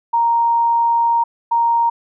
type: tone pair in turn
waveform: sine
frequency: 932.3 / 932.3 Hz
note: A#5 / A#5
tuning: 0 / 0 cents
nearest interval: unison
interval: 0 cents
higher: neither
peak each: -12 dBFS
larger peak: neither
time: 0.13-1.24 / 1.51-1.9 s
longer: first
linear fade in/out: 10 ms
effects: none